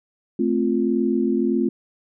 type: chord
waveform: sine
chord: F major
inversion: first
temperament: equal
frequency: 220 / 261.6 / 349.2 Hz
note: A3 / C4 / F4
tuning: 0 / 0 / 0 cents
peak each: -22 dBFS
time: 0.39-1.69 s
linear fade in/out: 5 ms
effects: none